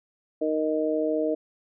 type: harmonic tone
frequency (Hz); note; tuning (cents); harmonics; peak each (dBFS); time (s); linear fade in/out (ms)
155.56; D#3; 0; 2 / 3 / 4; -27 / -27 / -27; 0.41-1.35; 10
effects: none